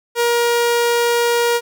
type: tone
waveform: sawtooth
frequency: 473.8 Hz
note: A#4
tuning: 28 cents sharp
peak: -10 dBFS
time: 0.15-1.61 s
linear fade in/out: 50 ms
effects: none